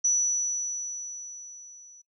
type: tone with level ramp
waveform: sine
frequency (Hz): 5920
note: F#8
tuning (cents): 0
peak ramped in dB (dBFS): -19 to -48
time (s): 0.04-2.02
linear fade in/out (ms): 10
effects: noise-tail reverb RT60 0.1 s tail -20 dB re dry